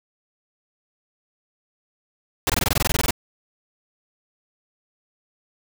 pink noise bursts, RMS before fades -20 dBFS, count 14, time 2.47-3.108 s, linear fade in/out 2 ms, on 27 ms, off 20 ms, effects none

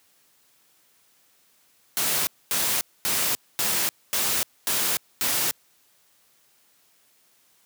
white noise bursts, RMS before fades -24 dBFS, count 7, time 1.97-5.51 s, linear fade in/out 0 ms, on 300 ms, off 240 ms, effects white hiss -62 dBFS RMS until 7.65 s + high-pass 100 Hz 12 dB/octave

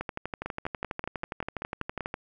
two click trains, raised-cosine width 0.5 ms, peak -18 / -17 dBFS, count 9 / 27, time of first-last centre 0.46-2.007 / 0.01-2.141 s, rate 5.17 / 12.2 Hz, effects none

